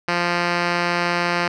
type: tone with low-pass filter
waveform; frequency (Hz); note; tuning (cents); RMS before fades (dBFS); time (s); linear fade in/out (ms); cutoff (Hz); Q
5% pulse; 174.1; F3; -5; -21; 0.08-1.48; 5; 3800; 1.7
effects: none